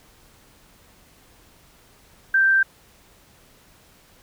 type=tone; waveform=sine; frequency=1568 Hz; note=G6; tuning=in tune; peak=-14 dBFS; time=2.34-2.63 s; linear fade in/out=5 ms; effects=pink hiss -54 dBFS RMS until 4.22 s